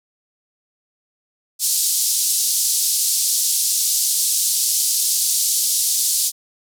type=band-pass noise; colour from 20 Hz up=white; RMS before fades=-19 dBFS; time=1.59-6.32 s; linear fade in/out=50 ms; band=4400 to 12000 Hz; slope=24 dB/octave; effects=none